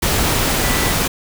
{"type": "tone in noise", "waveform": "sine", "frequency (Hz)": 1975.5, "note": "B6", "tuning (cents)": 0, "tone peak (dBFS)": -26, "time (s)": [0.62, 0.93], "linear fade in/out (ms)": 10, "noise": "pink", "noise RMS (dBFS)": -17, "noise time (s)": [0.02, 1.08], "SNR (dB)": -12, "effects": []}